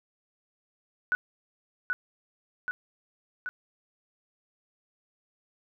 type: tone with echo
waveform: sine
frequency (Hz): 1480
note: F#6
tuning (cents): 0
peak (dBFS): -22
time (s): 1.12-1.15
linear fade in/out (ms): 0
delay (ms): 780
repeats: 3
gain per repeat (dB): -3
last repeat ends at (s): 3.49
effects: none